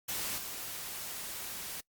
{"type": "noise with level steps", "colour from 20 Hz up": "white", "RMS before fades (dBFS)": [-36, -41], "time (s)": [0.08, 1.81], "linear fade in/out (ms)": 10, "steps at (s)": 0.38, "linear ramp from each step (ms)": 2, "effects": ["noise-tail reverb RT60 0.1 s tail -24 dB re dry", "Opus 48 kbps"]}